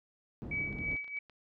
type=low-pass noise; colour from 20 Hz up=white; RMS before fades=-42 dBFS; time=0.42-0.96 s; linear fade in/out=0 ms; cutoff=220 Hz; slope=12 dB/octave
type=tone with tremolo; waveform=sine; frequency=2281 Hz; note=C#7; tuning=49 cents sharp; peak=-31 dBFS; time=0.51-1.19 s; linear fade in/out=5 ms; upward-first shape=sine; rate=3.1 Hz; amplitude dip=75%
type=clicks; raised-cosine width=0.3 ms; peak=-40 dBFS; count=8; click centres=0.728 / 0.787 / 0.915 / 0.967 / 1.044 / 1.079 / 1.171 / 1.297 s
effects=none